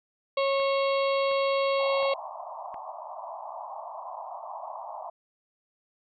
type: harmonic tone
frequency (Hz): 548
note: C#5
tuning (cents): -20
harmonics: 1 / 2 / 4 / 5 / 6 / 7 / 8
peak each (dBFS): -24 / -30 / -36 / -38 / -40 / -41 / -42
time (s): 0.37-2.14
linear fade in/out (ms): 5
type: click train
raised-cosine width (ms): 0.5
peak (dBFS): -31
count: 4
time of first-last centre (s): 0.6-2.743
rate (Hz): 1.4
type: band-pass noise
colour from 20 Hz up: pink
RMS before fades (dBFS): -39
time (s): 1.79-5.1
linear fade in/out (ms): 5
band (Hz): 620 to 1100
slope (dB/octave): 96
effects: none